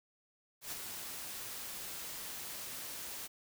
white noise with ADSR envelope, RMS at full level -40 dBFS, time 0.61-3.28 s, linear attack 110 ms, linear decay 20 ms, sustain -4 dB, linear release 22 ms, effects none

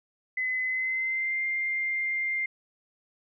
sine tone with pitch glide, 2027 to 2103 Hz, B6 to C7, +45 to +8 cents, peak -26 dBFS, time 0.37-2.46 s, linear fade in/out 5 ms, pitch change +63 cents, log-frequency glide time 0.64-1.41 s, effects none

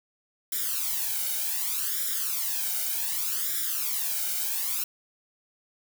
blue noise with flanger, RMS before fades -29 dBFS, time 0.52-4.84 s, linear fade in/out 5 ms, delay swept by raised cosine 0.55 to 1.35 ms, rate 0.66 Hz, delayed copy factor +1, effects none

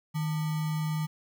sine tone with sample-and-hold, 155.56 Hz, D#3, in tune, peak -27 dBFS, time 0.14-1.07 s, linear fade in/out 20 ms, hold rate 1050 Hz, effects none

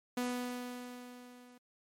sawtooth tone with level ramp, 246.9 Hz, B3, in tune, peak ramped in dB -28 to -52 dBFS, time 0.17-1.58 s, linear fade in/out 5 ms, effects MP3 64 kbps

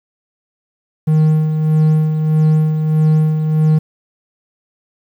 triangle tone with tremolo, 155.6 Hz, D#3, in tune, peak -6 dBFS, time 1.07-3.79 s, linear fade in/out 10 ms, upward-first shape sine, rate 1.6 Hz, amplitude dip 50%, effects 8-bit

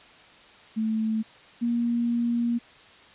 sine tone pair in turn, 220 / 236.4 Hz, A3 / A#3, 0 / +24 cents, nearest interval minor second, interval 124 cents, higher second, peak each -23 / -22 dBFS, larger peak second, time 0.76-1.23 / 1.61-2.59 s, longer second, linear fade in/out 20 ms, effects white hiss -51 dBFS RMS until 3.14 s + resampled to 8000 Hz

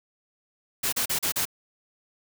white noise bursts, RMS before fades -26 dBFS, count 5, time 0.83-1.454 s, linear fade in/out 10 ms, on 96 ms, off 36 ms, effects none

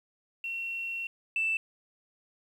sine tone pair in turn, 2724 / 2654 Hz, F7 / E7, -44 / +11 cents, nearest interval unison, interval 45 cents, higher first, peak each -32 / -25 dBFS, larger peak second, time 0.44-1.07 / 1.36-1.57 s, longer first, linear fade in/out 2 ms, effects tanh soft clip ceiling -21 dBFS + 10-bit

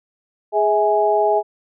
sine tone cluster, 416.2 / 649 / 831 Hz, G#4 / E5 / G#5, +4 / -27 / +1 cents, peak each -18 dBFS, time 0.52-1.43 s, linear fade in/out 50 ms, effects none

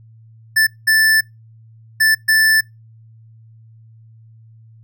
square tone bursts at uneven times, 1760 Hz, A6, in tune, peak -11 dBFS, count 4, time 0.56-0.67 / 0.87-1.21 / 2-2.15 / 2.28-2.61 s, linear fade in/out 10 ms, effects noise-tail reverb RT60 0.2 s tail -26 dB re dry + added 112 Hz sine -42 dBFS peak until 4.83 s

